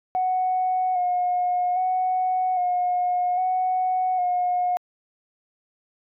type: tone with vibrato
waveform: sine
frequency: 730 Hz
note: F#5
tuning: 24 cents flat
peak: -19 dBFS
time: 0.15-4.77 s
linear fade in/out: 0 ms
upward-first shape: square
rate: 0.62 Hz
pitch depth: 25 cents each way
effects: tanh soft clip ceiling -15 dBFS